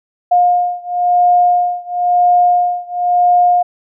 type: beating tone pair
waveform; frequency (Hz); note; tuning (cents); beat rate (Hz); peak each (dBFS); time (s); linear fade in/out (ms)
sine; 711 / 711.98; F5 / F5; +31 / +33; 0.98; -12 / -13; 0.31-3.63; 10
effects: none